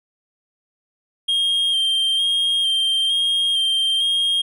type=tone with vibrato; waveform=triangle; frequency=3200 Hz; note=G7; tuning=35 cents sharp; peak=-15 dBFS; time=1.28-4.42 s; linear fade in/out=10 ms; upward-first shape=square; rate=1.1 Hz; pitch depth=21 cents each way; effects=none